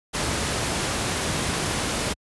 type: noise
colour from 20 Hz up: pink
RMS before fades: -25 dBFS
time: 0.13-2.14 s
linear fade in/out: 20 ms
effects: high-pass 60 Hz 12 dB/octave + resampled to 24000 Hz